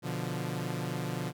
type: chord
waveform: sawtooth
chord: B diminished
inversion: none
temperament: equal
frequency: 123.47 / 146.83 / 174.61 Hz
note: B2 / D3 / F3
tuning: 0 / 0 / 0 cents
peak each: -33 dBFS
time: 0.02-1.33 s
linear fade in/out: 50 ms
effects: none